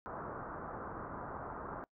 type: low-pass noise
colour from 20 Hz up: white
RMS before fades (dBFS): -44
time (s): 0.06-1.84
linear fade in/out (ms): 0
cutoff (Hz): 1400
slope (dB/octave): 48
effects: noise-tail reverb RT60 0.1 s tail -23 dB re dry